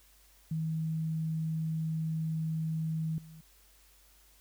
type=tone with level steps; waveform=sine; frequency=159.5 Hz; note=D#3; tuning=43 cents sharp; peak=-30 / -48 dBFS; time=0.51-3.41 s; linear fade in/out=5 ms; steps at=3.18 s; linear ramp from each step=2 ms; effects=added 50 Hz sine -63 dBFS peak until 4.4 s + white hiss -63 dBFS RMS until 4.4 s